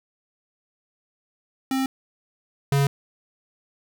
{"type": "tone pair in turn", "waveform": "square", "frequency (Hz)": [265.3, 139.89], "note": ["C4", "C#3"], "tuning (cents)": [24, 16], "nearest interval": "major seventh", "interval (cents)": 1108, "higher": "first", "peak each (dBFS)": [-22, -18], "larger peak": "second", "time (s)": [[1.71, 1.86], [2.72, 2.87]], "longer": "neither", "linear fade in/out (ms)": 2, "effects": ["10-bit"]}